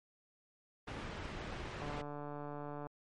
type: low-pass noise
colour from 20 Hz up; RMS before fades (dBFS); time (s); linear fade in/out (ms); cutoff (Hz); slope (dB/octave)
pink; -44; 0.87-2.02; 10; 2900; 12
type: click train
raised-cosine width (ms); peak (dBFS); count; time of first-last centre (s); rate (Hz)
1; -31; 154; 1.82-2.868; 146
effects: MP3 48 kbps